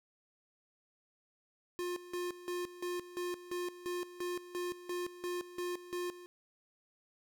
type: tone with tremolo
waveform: square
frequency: 355 Hz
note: F4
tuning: 28 cents sharp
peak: -36 dBFS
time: 1.79-6.26 s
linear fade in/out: 0 ms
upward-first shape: square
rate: 2.9 Hz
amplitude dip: 80%
effects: none